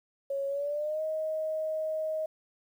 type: tone with pitch glide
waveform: sine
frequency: 553 to 627.9 Hz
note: C#5 to D#5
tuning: -4 to +16 cents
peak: -29 dBFS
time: 0.3-2.26 s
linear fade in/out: 5 ms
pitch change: +220 cents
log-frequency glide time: 0.48-1.02 s
effects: 10-bit